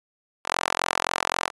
sawtooth tone with high-pass filter, 43.8 Hz, F1, 6 cents sharp, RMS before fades -26 dBFS, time 0.44-1.51 s, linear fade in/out 50 ms, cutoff 900 Hz, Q 1.4, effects resampled to 22050 Hz

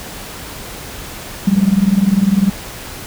sine tone with tremolo, 195.5 Hz, G3, 4 cents flat, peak -5 dBFS, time 1.47-2.5 s, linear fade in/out 5 ms, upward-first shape triangle, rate 20 Hz, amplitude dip 100%, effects pink hiss -30 dBFS RMS until 3.06 s

